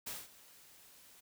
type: noise with ADSR envelope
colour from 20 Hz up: white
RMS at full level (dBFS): -41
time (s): 0.06-1.21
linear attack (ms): 13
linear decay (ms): 200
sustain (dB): -19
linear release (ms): 17
effects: none